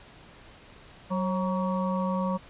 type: harmonic tone with a mistuned harmonic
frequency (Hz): 188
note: F#3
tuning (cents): +28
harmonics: 1 / 3 / 5 / 6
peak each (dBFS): -27 / -32 / -34 / -35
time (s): 1.1-2.38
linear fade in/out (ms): 20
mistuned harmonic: 3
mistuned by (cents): -65
effects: pink hiss -51 dBFS RMS until 2.49 s + resampled to 8000 Hz